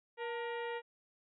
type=harmonic tone with a mistuned harmonic; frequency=473.6 Hz; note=A#4; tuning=27 cents sharp; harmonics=1 / 2 / 3 / 4 / 5 / 6 / 7 / 8; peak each=-39 / -43 / -50 / -46 / -52 / -54 / -58 / -63 dBFS; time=0.17-0.82 s; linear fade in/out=50 ms; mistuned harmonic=2; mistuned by=-75 cents; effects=none